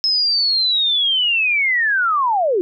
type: linear sweep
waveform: sine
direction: down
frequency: 5200 to 337.3 Hz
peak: -14 dBFS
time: 0.04-2.61 s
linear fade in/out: 0 ms
effects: none